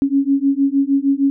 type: beating tone pair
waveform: sine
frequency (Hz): 273.3 / 279.8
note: C#4 / C#4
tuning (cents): -24 / +16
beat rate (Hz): 6.5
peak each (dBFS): -16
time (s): 0.02-1.3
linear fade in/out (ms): 0
effects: none